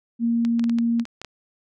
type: tone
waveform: sine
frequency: 233.1 Hz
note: A#3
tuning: in tune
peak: -18 dBFS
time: 0.19-1.05 s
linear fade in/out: 50 ms
type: clicks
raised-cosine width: 0.2 ms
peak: -18 dBFS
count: 9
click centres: 0.45 / 0.595 / 0.641 / 0.696 / 0.786 / 0.997 / 1.054 / 1.216 / 1.247 s
effects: none